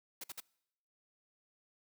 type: noise bursts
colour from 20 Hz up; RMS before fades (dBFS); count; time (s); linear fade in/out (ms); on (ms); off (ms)
white; -44; 3; 0.21-0.403; 5; 29; 53
effects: noise-tail reverb RT60 0.8 s tail -24 dB re dry + high-pass 150 Hz 12 dB/octave